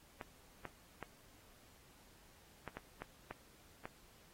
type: clicks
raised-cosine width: 0.5 ms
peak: -29 dBFS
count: 8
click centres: 0.212 / 0.653 / 1.027 / 2.677 / 2.77 / 3.02 / 3.31 / 3.855 s
effects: pink hiss -65 dBFS RMS until 4.33 s + AAC 48 kbps